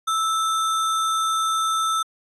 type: tone with sample-and-hold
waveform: sine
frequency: 1316 Hz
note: E6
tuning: 3 cents flat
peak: -19 dBFS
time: 0.07-2.03 s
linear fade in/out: 10 ms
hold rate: 4900 Hz
effects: resampled to 24000 Hz